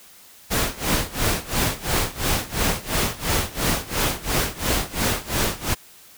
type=noise with tremolo; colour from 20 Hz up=pink; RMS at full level=-20 dBFS; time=0.5-5.75 s; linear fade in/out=20 ms; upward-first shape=sine; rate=2.9 Hz; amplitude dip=90%; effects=white hiss -48 dBFS RMS until 6.17 s